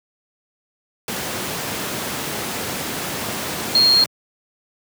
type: tone in noise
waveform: sine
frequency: 4244 Hz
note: C8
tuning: 24 cents sharp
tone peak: -11 dBFS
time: 3.75-4.04 s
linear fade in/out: 2 ms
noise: pink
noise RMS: -25 dBFS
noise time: 1.08-4.06 s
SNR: +11 dB
effects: high-pass 150 Hz 12 dB/octave